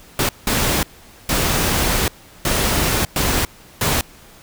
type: noise bursts at uneven times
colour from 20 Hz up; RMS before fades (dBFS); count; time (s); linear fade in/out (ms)
pink; -18; 6; 0.19-0.29 / 0.47-0.83 / 1.29-2.08 / 2.45-3.05 / 3.16-3.45 / 3.81-4.01; 2
effects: pink hiss -45 dBFS RMS until 4.42 s